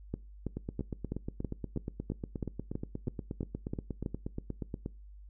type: two click trains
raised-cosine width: 3 ms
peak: -21 / -23 dBFS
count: 13 / 37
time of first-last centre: 0.14-4.062 / 0.57-4.861 s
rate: 3.06 / 8.39 Hz
effects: noise-tail reverb RT60 0.3 s tail -22 dB re dry + added 50 Hz sine -48 dBFS peak until 5.29 s